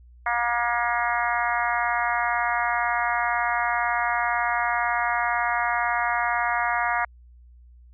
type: harmonic tone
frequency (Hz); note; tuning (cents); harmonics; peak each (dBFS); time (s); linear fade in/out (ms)
238; A#3; +36; 3 / 4 / 5 / 6 / 7 / 8 / 9; -27 / -28 / -29 / -30 / -30 / -31 / -32; 0.26-7.05; 5
effects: added 60 Hz sine -47 dBFS peak until 7.93 s